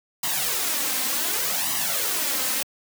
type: noise with flanger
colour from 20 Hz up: white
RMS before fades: -25 dBFS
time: 0.23-2.63 s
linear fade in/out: 5 ms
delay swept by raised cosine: 1 to 3.9 ms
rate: 0.67 Hz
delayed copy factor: +0.7
effects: high-pass 150 Hz 12 dB/octave